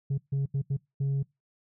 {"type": "tone bursts at uneven times", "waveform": "sine", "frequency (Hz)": 137.9, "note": "C#3", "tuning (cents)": -9, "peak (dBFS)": -22, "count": 5, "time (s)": [[0.1, 0.18], [0.32, 0.46], [0.54, 0.62], [0.7, 0.77], [1, 1.23]], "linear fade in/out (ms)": 10, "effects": ["noise-tail reverb RT60 0.2 s tail -24 dB re dry", "tanh soft clip ceiling -24 dBFS"]}